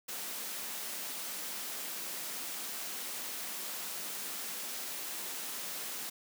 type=high-pass noise; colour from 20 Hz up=white; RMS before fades=-40 dBFS; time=0.08-6.1 s; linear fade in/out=10 ms; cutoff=170 Hz; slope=48 dB/octave; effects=none